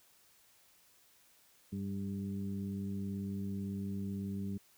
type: harmonic tone with a mistuned harmonic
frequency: 98 Hz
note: G2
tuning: in tune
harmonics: 1 / 2 / 3 / 4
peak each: -42 / -37 / -50 / -51 dBFS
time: 1.72-4.58 s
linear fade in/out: 10 ms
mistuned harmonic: 4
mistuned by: +33 cents
effects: white hiss -66 dBFS RMS until 4.77 s